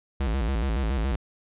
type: tone with vibrato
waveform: square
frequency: 60.8 Hz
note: B1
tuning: 26 cents flat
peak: -24 dBFS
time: 0.2-1.16 s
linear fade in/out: 5 ms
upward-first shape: square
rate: 7.1 Hz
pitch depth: 190 cents each way
effects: resampled to 8000 Hz